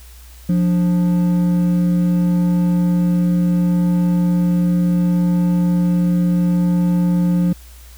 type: tone pair together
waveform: triangle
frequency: 176.36 / 293.7 Hz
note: F3 / D4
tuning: +17 / 0 cents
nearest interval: major sixth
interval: 883 cents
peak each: -11 / -23 dBFS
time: 0.49-7.53 s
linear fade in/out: 5 ms
effects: added 60 Hz sine -38 dBFS peak until 7.97 s + white hiss -46 dBFS RMS until 7.97 s